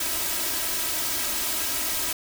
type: noise with comb filter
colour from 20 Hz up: white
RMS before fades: -27 dBFS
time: 0-2.13 s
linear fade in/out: 5 ms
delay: 3.1 ms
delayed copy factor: +0.75
effects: none

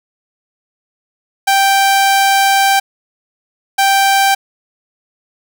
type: tone bursts at uneven times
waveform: sawtooth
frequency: 784 Hz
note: G5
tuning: in tune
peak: -5 dBFS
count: 2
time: 1.47-2.8 / 3.78-4.35 s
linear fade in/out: 10 ms
effects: none

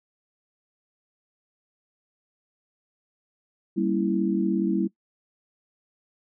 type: chord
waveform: sine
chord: G diminished seventh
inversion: none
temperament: equal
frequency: 196 / 233.1 / 277.2 / 329.6 Hz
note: G3 / Bb3 / Db4 / Fb4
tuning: 0 / 0 / 0 / 0 cents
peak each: -25 / -29 / -31 / -25 dBFS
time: 3.76-4.88 s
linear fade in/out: 20 ms
effects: noise-tail reverb RT60 0.1 s tail -21 dB re dry

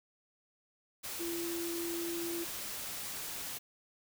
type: tone in noise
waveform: sine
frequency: 339.5 Hz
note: F4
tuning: 49 cents flat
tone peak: -36 dBFS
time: 1.19-2.45 s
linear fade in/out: 20 ms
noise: white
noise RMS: -41 dBFS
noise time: 1.03-3.59 s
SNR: +2 dB
effects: none

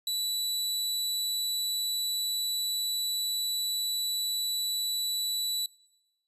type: tone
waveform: sawtooth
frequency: 3951 Hz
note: B7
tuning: in tune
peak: -25 dBFS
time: 0.07-5.66 s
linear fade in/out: 2 ms
effects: noise-tail reverb RT60 1.0 s tail -24 dB re dry + resampled to 32000 Hz

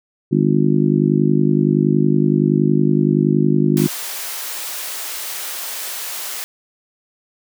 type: harmonic tone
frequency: 50.7 Hz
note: G#1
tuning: 41 cents flat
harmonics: 3 / 4 / 5 / 6 / 7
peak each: -17 / -18 / -19 / -20 / -20 dBFS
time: 0.31-3.88 s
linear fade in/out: 20 ms
type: high-pass noise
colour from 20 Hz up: white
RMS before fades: -27 dBFS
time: 3.77-6.44 s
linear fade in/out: 0 ms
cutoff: 510 Hz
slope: 12 dB/octave
effects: none

